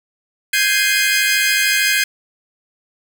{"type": "chord", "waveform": "sawtooth", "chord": "Ab major seventh", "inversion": "third", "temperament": "equal", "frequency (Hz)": [1568, 1661.2, 2093, 2489], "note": ["G6", "Ab6", "C7", "Eb7"], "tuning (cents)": [0, 0, 0, 0], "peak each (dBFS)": -16, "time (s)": [0.53, 2.04], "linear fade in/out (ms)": 5, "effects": []}